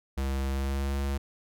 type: tone with pitch glide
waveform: square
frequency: 67.5 to 69.12 Hz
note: C#2 to C#2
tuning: -45 to -4 cents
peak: -28 dBFS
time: 0.17-1.18 s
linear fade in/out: 10 ms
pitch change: +41 cents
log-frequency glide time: 0.5-0.92 s
effects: none